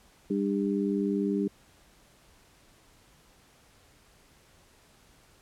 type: harmonic tone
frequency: 100 Hz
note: G2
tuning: 35 cents sharp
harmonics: 2 / 3 / 4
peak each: -28 / -30 / -31 dBFS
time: 0.3-1.48 s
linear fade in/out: 5 ms
effects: pink hiss -60 dBFS RMS until 5.41 s + low-pass 12000 Hz 12 dB/octave